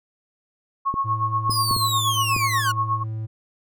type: tone with tremolo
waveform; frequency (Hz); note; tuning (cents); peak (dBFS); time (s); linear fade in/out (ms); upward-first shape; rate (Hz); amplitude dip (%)
sine; 1095; C#6; -22; -18; 0.85-3.04; 20; sine; 8.3; 80
type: clicks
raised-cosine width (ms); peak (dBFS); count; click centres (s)
3; -16; 5; 0.941 / 1.496 / 1.711 / 1.765 / 2.364
type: tone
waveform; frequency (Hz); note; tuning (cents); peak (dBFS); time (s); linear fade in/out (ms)
triangle; 110; A2; 0; -24; 1.04-3.27; 20
type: linear sweep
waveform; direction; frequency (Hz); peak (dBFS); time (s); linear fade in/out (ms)
sawtooth; down; 5090 to 1404; -20; 1.5-2.72; 10
effects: none